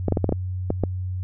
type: clicks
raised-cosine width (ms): 2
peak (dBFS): -7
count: 8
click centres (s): 0.083 / 0.123 / 0.172 / 0.243 / 0.292 / 0.324 / 0.704 / 0.837
effects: added 92 Hz sine -25 dBFS peak until 1.23 s